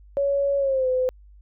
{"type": "tone with pitch glide", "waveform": "sine", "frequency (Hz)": [560, 510.6], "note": ["C#5", "C5"], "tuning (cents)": [18, -42], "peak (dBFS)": -19, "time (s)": [0.17, 1.09], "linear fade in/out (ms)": 0, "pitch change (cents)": -160, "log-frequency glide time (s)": [0.58, 0.88], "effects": ["added 50 Hz sine -46 dBFS peak until 1.41 s"]}